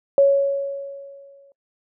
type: tone with exponential decay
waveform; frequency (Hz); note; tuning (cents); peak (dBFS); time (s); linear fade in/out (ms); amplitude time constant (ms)
sine; 556; C#5; +5; -9; 0.18-1.52; 1; 290
effects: noise-tail reverb RT60 0.1 s tail -24 dB re dry